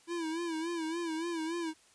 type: tone with vibrato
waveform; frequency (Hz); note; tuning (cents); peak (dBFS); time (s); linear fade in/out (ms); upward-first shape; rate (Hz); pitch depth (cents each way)
square; 330.3; E4; +4; -34; 0.07-1.74; 50; sine; 3.5; 83
effects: white hiss -63 dBFS RMS until 1.94 s + resampled to 22050 Hz